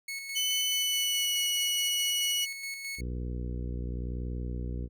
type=tone with tremolo; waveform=sawtooth; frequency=2200 Hz; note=C#7; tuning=14 cents flat; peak=-31 dBFS; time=0.08-3.01 s; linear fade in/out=5 ms; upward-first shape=square; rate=4.7 Hz; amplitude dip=40%
type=tone with pitch glide; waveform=sawtooth; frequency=3015 to 2929 Hz; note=F#7 to F#7; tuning=+32 to -18 cents; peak=-24 dBFS; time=0.35-2.46 s; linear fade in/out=20 ms; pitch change=-50 cents; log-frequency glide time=0.65-1.38 s
type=harmonic tone; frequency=60.9 Hz; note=B1; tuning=24 cents flat; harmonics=1 / 2 / 3 / 4 / 5 / 6 / 7 / 8; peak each=-33 / -39 / -43 / -45 / -47 / -49 / -50 / -51 dBFS; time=2.97-4.89 s; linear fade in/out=50 ms
effects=none